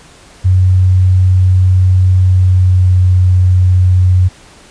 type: tone with pitch glide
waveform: sine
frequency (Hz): 92.5 to 91.49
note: F#2 to F#2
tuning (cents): 0 to -19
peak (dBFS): -5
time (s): 0.44-4.29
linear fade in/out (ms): 20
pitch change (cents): -19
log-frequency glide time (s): 2.21-3.02
effects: pink hiss -40 dBFS RMS until 4.7 s + resampled to 22050 Hz